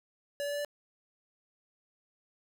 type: tone with pitch steps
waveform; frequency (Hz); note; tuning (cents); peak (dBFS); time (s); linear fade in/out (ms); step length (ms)
square; 572 / 575.6 / 579.3 / 583; D5 / D5 / D5 / D5; -46 / -35 / -24 / -13; -33; 0.4-0.648; 0; 62
effects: none